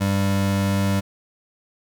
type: tone pair together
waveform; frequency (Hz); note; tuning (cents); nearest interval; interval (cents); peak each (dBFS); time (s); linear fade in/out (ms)
square; 98.28 / 196.7; G2 / G3; +5 / +6; octave; 1201; -22; 0-1.01; 20
effects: none